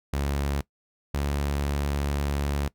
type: tone pair in turn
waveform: sawtooth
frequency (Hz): 70.4 / 71.3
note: C#2 / C#2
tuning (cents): +27 / +49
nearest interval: unison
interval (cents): 22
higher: second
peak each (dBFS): -21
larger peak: neither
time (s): 0.13-0.61 / 1.14-2.68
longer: second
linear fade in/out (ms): 5
effects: noise-tail reverb RT60 0.1 s tail -21 dB re dry